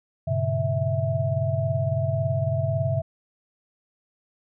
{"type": "tone cluster", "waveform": "sine", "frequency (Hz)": [99.8, 123.4, 141.5, 655], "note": ["G2", "B2", "C#3", "E5"], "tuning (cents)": [32, -1, 36, -11], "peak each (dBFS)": -27, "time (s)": [0.27, 3.02], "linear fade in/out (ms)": 10, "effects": []}